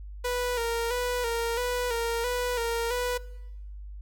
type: tone with vibrato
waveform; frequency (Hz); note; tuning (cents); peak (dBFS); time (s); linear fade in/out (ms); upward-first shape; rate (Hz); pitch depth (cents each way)
sawtooth; 478; A#4; +43; -23; 0.24-3.18; 10; square; 1.5; 51
effects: noise-tail reverb RT60 1.0 s tail -21 dB re dry + added 50 Hz sine -38 dBFS peak until 4.01 s